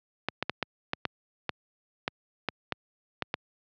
clicks, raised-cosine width 0.3 ms, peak -11 dBFS, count 12, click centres 0.286 / 0.426 / 0.496 / 0.627 / 0.934 / 1.053 / 1.493 / 2.079 / 2.487 / 2.723 / 3.223 / 3.341 s, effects high-pass 100 Hz 12 dB/octave + low-pass 5000 Hz 12 dB/octave

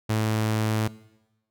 sawtooth tone, 109.1 Hz, A2, 14 cents flat, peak -18 dBFS, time 0.09-0.88 s, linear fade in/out 10 ms, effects noise-tail reverb RT60 1.0 s tail -20 dB re dry

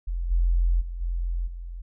sine tone with level steps, 43.13 Hz, F1, 21 cents flat, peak -25 / -18 / -30 / -24 / -33 dBFS, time 0.07-1.82 s, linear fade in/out 10 ms, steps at 0.3 / 0.8 / 1 / 1.46 s, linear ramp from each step 20 ms, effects none

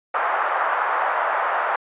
white band-pass noise, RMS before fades -22 dBFS, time 0.14-1.76 s, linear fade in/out 5 ms, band 640 to 1400 Hz, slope 24 dB/octave, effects resampled to 8000 Hz

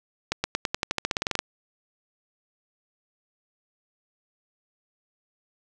accelerating click train, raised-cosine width 0.2 ms, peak -7 dBFS, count 16, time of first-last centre 0.32-1.391 s, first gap 120 ms, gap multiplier 0.92, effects none

